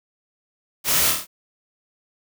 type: noise with echo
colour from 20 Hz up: white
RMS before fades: -21 dBFS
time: 0.84-1.14 s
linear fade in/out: 50 ms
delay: 26 ms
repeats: 5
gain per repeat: -3 dB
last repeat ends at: 1.27 s
effects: none